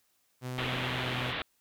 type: tone with pitch glide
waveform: sawtooth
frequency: 126.6 to 125.07 Hz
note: B2 to B2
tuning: +43 to +22 cents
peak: -31 dBFS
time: 0.41-1.34 s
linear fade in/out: 50 ms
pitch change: -21 cents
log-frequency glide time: 1.01-1.15 s
type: low-pass noise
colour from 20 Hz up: white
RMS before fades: -35 dBFS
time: 0.58-1.42 s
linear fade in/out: 2 ms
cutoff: 3600 Hz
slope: 48 dB/octave
effects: white hiss -72 dBFS RMS until 1.6 s